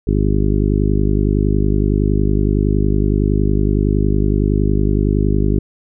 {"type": "harmonic tone", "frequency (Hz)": 50.8, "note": "G#1", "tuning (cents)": -38, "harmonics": [1, 2, 3, 4, 5, 6, 7, 8], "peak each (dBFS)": [-16, -19, -21, -22, -23, -24, -24, -25], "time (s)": [0.07, 5.59], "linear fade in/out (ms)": 5, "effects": []}